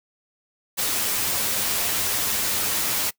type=noise with comb filter; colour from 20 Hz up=white; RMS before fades=-24 dBFS; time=0.77-3.11 s; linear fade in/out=20 ms; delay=9.7 ms; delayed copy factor=+0.55; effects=noise-tail reverb RT60 0.1 s tail -22 dB re dry